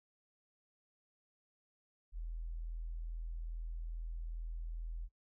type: tone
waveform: sine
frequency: 41.2 Hz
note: E1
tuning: in tune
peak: -39 dBFS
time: 2.12-5.09 s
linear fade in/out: 50 ms
effects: noise-tail reverb RT60 0.1 s tail -25 dB re dry